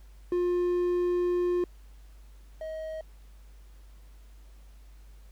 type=tone pair in turn; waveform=triangle; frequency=354.5 / 632.9 Hz; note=F4 / D#5; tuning=+26 / +29 cents; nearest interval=minor seventh; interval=1003 cents; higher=second; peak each=-22 / -32 dBFS; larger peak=first; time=0.32-1.64 / 2.61-3.01 s; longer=first; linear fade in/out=2 ms; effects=added 50 Hz sine -48 dBFS peak until 5.31 s + pink hiss -64 dBFS RMS until 5.31 s